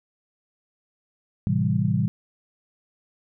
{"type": "chord", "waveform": "sine", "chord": "A minor seventh", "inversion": "none", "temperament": "equal", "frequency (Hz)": [110, 130.81, 164.81, 196], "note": ["A2", "C3", "E3", "G3"], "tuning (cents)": [0, 0, 0, 0], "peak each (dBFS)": -25, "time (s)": [1.47, 2.08], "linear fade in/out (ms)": 0, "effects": []}